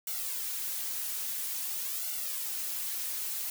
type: noise with flanger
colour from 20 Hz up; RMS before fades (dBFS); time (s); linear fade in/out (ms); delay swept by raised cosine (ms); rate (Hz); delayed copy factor
blue; -35; 0.07-3.5; 2; 1.4 to 4.8; 0.49; +0.85
effects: none